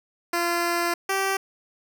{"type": "tone pair in turn", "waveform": "10% pulse", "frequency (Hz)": [344, 388.1], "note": ["F4", "G4"], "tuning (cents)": [-26, -17], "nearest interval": "major second", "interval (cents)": 209, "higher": "second", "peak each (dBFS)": -14, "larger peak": "neither", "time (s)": [[0.33, 0.94], [1.09, 1.37]], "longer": "first", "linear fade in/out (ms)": 5, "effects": []}